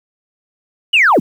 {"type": "linear sweep", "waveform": "sine", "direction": "down", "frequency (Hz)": [2998, 126.2], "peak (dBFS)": -6, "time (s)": [0.93, 1.2], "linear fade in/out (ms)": 10, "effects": ["tanh soft clip ceiling -3 dBFS", "7-bit"]}